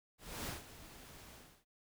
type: noise with ADSR envelope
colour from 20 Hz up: pink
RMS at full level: -41 dBFS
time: 0.18-1.65 s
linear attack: 280 ms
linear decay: 160 ms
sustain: -14 dB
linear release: 330 ms
effects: none